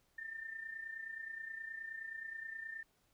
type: tone with amplitude modulation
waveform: sine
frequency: 1798 Hz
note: A6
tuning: 37 cents sharp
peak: -40 dBFS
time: 0.18-2.83 s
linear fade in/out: 5 ms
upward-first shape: sine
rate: 29.5 Hz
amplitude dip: 65%
effects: pink hiss -75 dBFS RMS until 3.13 s